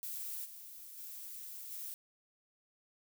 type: noise with level steps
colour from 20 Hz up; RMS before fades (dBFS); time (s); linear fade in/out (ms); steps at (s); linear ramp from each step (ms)
violet; -42 / -51 / -47 / -44; 0.03-1.94; 0; 0.44 / 0.97 / 1.7; 20
effects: none